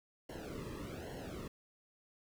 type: noise with flanger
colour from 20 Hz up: brown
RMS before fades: -45 dBFS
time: 0.29-1.48 s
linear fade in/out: 5 ms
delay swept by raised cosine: 0.81 to 1.38 ms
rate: 1.2 Hz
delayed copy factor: -1
effects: none